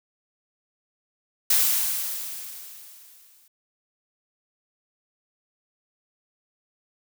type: noise with exponential decay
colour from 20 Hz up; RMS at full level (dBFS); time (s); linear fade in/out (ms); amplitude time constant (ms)
blue; -18; 1.5-3.48; 5; 430
effects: none